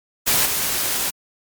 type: noise with level steps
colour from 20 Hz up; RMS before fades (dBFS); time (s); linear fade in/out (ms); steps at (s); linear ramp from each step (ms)
white; -17 / -22; 0.26-1.11; 20; 0.45; 10
effects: MP3 96 kbps